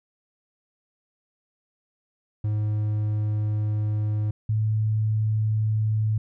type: tone pair in turn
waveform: triangle / sine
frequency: 106.1 / 108.45 Hz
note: G#2 / A2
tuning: +38 / -25 cents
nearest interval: unison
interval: 37 cents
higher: second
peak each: -20 dBFS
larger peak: neither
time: 2.44-4.31 / 4.49-6.18 s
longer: first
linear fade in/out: 5 ms
effects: none